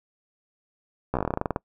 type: slowing click train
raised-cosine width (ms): 1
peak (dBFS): -11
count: 15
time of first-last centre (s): 1.14-1.561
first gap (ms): 14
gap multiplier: 1.11
effects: noise-tail reverb RT60 0.1 s tail -25 dB re dry